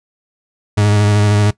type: tone with vibrato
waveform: 40% pulse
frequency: 103.83 Hz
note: G#2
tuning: in tune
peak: -9 dBFS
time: 0.77-1.51 s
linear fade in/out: 10 ms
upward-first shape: square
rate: 13 Hz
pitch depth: 20 cents each way
effects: noise-tail reverb RT60 0.1 s tail -18 dB re dry + resampled to 22050 Hz